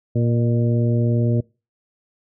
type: harmonic tone with a mistuned harmonic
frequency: 117.6 Hz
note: A#2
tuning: 16 cents sharp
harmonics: 1 / 2 / 3 / 4 / 5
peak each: -17 / -23 / -27 / -29 / -31 dBFS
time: 0.15-1.41 s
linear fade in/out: 10 ms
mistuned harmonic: 5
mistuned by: +32 cents
effects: noise-tail reverb RT60 0.3 s tail -24 dB re dry